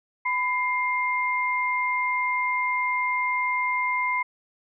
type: tone pair together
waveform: sine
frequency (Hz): 999.2 / 2110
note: B5 / C7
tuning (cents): +20 / +14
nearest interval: octave + minor second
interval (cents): 1294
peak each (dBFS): -25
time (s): 0.25-4.23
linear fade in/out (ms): 10
effects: none